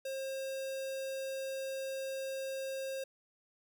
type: tone with notch filter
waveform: square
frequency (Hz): 535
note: C5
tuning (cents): +38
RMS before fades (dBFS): -39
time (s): 0.05-3.04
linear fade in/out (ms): 5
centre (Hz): 1300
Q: 1.4
effects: none